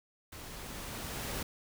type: noise with level ramp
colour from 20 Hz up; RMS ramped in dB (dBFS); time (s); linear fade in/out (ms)
pink; -47 to -37; 0.32-1.43; 5
effects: none